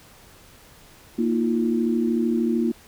sine chord, Bb suspended fourth, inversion none, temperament equal with one note detuned, 233.1 / 316 / 349.2 Hz, Bb3 / Eb4 / F4, 0 / +27 / 0 cents, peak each -21 / -27 / -25 dBFS, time 1.18-2.72 s, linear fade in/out 10 ms, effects pink hiss -50 dBFS RMS until 2.87 s

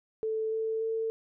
sine tone with pitch steps, 440 / 443.8 / 447.7 Hz, A4 / A4 / A4, 0 / +15 / +30 cents, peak -28 dBFS, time 0.23-1.1 s, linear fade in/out 0 ms, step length 290 ms, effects none

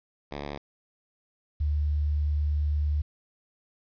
5% pulse / sine tone pair in turn, 72 / 74.24 Hz, D2 / D2, -34 / +19 cents, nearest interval minor second, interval 53 cents, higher second, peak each -23 dBFS, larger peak neither, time 0.31-0.58 / 1.6-3.02 s, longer second, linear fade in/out 10 ms, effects resampled to 11025 Hz + 10-bit

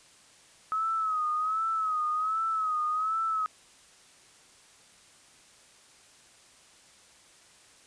sine tone with vibrato, 1276 Hz, D#6, 43 cents sharp, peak -26 dBFS, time 0.72-3.46 s, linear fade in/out 0 ms, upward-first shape sine, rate 1.3 Hz, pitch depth 67 cents each way, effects white hiss -57 dBFS RMS until 7.86 s + resampled to 22050 Hz

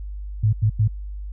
sine tone bursts at uneven times, 107.2 Hz, A2, 45 cents flat, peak -14 dBFS, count 3, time 0.43-0.53 / 0.62-0.7 / 0.79-0.88 s, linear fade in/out 10 ms, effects added 50 Hz sine -29 dBFS peak until 1.32 s

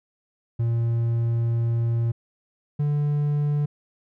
triangle tone pair in turn, 116.4 / 146.65 Hz, A#2 / D3, -2 / -2 cents, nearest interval major third, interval 400 cents, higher second, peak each -18 dBFS, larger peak neither, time 0.59-2.12 / 2.79-3.66 s, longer first, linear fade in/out 10 ms, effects none

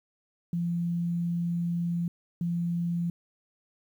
sine tone bursts at uneven times, 171.6 Hz, F3, 30 cents flat, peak -26 dBFS, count 2, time 0.53-2.08 / 2.41-3.1 s, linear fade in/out 2 ms, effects 10-bit

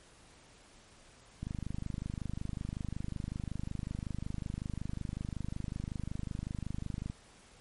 click train, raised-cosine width 5 ms, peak -25 dBFS, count 145, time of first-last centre 1.43-7.099 s, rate 25.4 Hz, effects pink hiss -59 dBFS RMS until 7.6 s + MP3 48 kbps

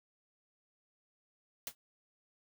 white noise with exponential decay, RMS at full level -35 dBFS, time 1.67-1.75 s, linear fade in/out 1 ms, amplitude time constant 16 ms, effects none

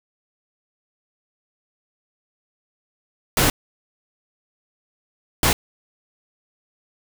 pink noise bursts at uneven times, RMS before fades -17 dBFS, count 2, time 3.37-3.5 / 5.43-5.53 s, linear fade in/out 2 ms, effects none

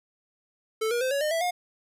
square tone with pitch steps, 440 / 477.1 / 517.2 / 560.8 / 608 / 659.3 / 714.8 Hz, A4 / A#4 / C5 / C#5 / D#5 / E5 / F5, 0 / +40 / -20 / +20 / -40 / 0 / +40 cents, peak -25 dBFS, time 0.81-1.51 s, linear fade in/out 10 ms, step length 100 ms, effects resampled to 32000 Hz

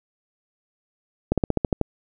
slowing click train, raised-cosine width 2 ms, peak -6 dBFS, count 8, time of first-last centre 1.32-1.813 s, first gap 57 ms, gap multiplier 1.07, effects none

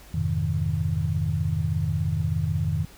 sine chord, F minor seventh, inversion none, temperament equal with one note detuned, 87.31 / 103.83 / 129.01 / 155.56 Hz, F2 / Ab2 / C3 / Eb3, 0 / 0 / -24 / 0 cents, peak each -27 / -29 / -31 / -26 dBFS, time 0.14-2.85 s, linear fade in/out 5 ms, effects added 50 Hz sine -50 dBFS peak until 2.97 s + pink hiss -50 dBFS RMS until 2.97 s

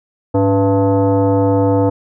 sine tone with frequency modulation, 103.4 Hz, G#2, 7 cents flat, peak -10 dBFS, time 0.34-1.9 s, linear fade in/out 10 ms, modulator 390 Hz, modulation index 1.5, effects none

